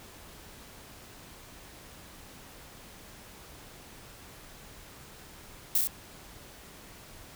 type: noise with echo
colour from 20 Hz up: violet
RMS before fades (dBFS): -24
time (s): 5.75-5.78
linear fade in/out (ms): 2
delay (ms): 31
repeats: 3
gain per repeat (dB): -2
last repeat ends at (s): 5.873
effects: pink hiss -50 dBFS RMS until 7.35 s